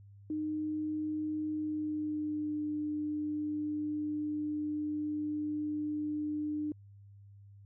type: tone with pitch glide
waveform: sine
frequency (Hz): 307.1 to 300.6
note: D#4 to D4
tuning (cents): -23 to +40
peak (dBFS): -32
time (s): 0.3-6.72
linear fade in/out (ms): 2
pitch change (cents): -37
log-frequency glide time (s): 1.51-2.6
effects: added 100 Hz sine -52 dBFS peak until 7.65 s